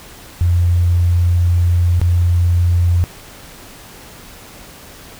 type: tone with dropouts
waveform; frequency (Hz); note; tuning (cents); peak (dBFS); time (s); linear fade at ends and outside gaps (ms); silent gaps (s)
sine; 87.31; F2; 0; -10; 0.41-3.04; 0; 1.996-2.015
effects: pink hiss -38 dBFS RMS until 5.19 s